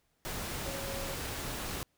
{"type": "tone in noise", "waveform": "sine", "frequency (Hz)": 547, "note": "C#5", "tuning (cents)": -23, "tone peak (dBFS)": -41, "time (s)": [0.66, 1.14], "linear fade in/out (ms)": 0, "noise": "pink", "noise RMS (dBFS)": -38, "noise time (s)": [0.25, 1.83], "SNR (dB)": -6, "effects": ["pink hiss -75 dBFS RMS until 1.97 s"]}